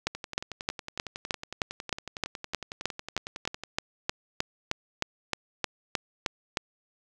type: two click trains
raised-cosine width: 0.2 ms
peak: -19 / -9 dBFS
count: 39 / 22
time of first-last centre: 0.15-3.636 / 0.07-6.572 s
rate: 10.9 / 3.23 Hz
effects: none